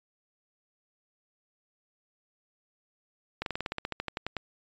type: slowing click train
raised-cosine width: 0.3 ms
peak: -16 dBFS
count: 15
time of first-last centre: 3.42-4.367 s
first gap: 42 ms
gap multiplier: 1.07
effects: resampled to 16000 Hz